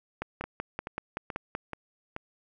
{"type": "two click trains", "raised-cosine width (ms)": 0.5, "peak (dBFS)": [-17, -20], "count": [8, 5], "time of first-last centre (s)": [[0.22, 1.551], [0.44, 2.164]], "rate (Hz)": [5.26, 2.32], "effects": []}